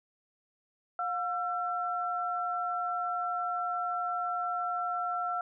sine tone pair together, 714 / 1347.1 Hz, F5 / E6, +38 / +37 cents, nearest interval major seventh, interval 1099 cents, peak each -33 / -32 dBFS, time 0.99-5.41 s, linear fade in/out 2 ms, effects none

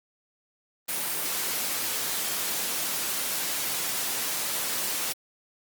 white noise, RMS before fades -29 dBFS, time 0.88-5.13 s, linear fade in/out 10 ms, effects high-pass 150 Hz 12 dB/octave + Opus 32 kbps

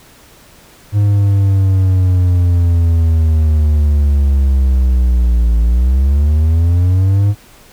triangle linear two-way sweep, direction down then up, 103.5 to 56.1 to 103.5 Hz, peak -6 dBFS, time 0.92-7.35 s, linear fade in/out 50 ms, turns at 5.61 s, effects pink hiss -43 dBFS RMS until 7.72 s

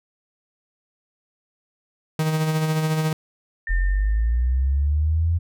45% pulse tone with tremolo, 156.9 Hz, D#3, 15 cents sharp, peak -18 dBFS, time 2.19-3.13 s, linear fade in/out 2 ms, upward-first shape sine, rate 14 Hz, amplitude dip 40%
sine tone with exponential decay, 1806 Hz, A6, 45 cents sharp, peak -26 dBFS, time 3.67-4.87 s, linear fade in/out 2 ms, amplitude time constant 260 ms
sine linear sweep, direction up, 42 to 86 Hz, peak -17 dBFS, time 3.69-5.39 s, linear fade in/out 20 ms
effects none

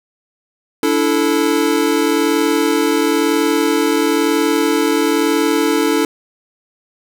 square chord, D suspended second, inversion none, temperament equal with one note detuned, 288.6 / 329.6 / 440 Hz, D4 / E4 / A4, -30 / 0 / 0 cents, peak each -18 dBFS, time 0.83-6.05 s, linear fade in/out 2 ms, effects none

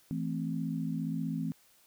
sine chord, A minor, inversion second, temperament equal, 164.81 / 220 / 261.6 Hz, E3 / A3 / C4, 0 / 0 / 0 cents, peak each -34 / -37 / -36 dBFS, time 0.11-1.52 s, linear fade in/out 0 ms, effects white hiss -64 dBFS RMS until 1.86 s

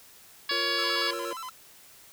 harmonic tone, 563 Hz, C#5, 27 cents sharp, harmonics 2 / 3 / 4 / 5 / 6 / 7 / 8 / 9, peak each -35 / -32 / -36 / -37 / -34 / -37 / -33 / -34 dBFS, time 0.49-1.11 s, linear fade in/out 5 ms
square chord, Bb minor, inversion second, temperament equal, 349.2 / 466.2 / 554.4 Hz, F4 / Bb4 / Db5, 0 / 0 / 0 cents, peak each -38 dBFS, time 0.51-1.33 s, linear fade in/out 2 ms
45% pulse tone with vibrato, 1164 Hz, D6, 16 cents flat, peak -36 dBFS, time 0.78-1.5 s, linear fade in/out 10 ms, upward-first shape square, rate 8.5 Hz, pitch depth 230 cents each way
effects white hiss -53 dBFS RMS until 2.12 s

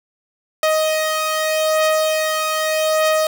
sawtooth beating tone pair, 626 / 626.82 Hz, D#5 / D#5, +10 / +13 cents, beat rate 0.82 Hz, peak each -13 / -19 dBFS, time 0.63-3.27 s, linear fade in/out 2 ms, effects none

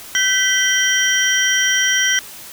sine tone cluster, 1534 / 1978 / 3130 / 5750 Hz, G6 / B6 / G7 / F8, -38 / +2 / -3 / +50 cents, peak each -19 dBFS, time 0.15-2.19 s, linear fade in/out 0 ms, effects white hiss -36 dBFS RMS until 2.52 s

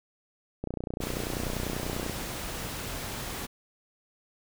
click train, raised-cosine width 2 ms, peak -19 dBFS, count 45, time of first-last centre 0.64-2.097 s, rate 30.2 Hz
pink noise, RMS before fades -36 dBFS, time 1-3.47 s, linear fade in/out 20 ms
effects none

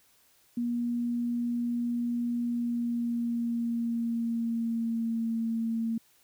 sine tone with pitch glide, 238.8 to 227.4 Hz, A#3 to A#3, +42 to -43 cents, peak -27 dBFS, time 0.57-5.98 s, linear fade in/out 5 ms, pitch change -85 cents, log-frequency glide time 2.43-5.36 s, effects white hiss -64 dBFS RMS until 6.23 s

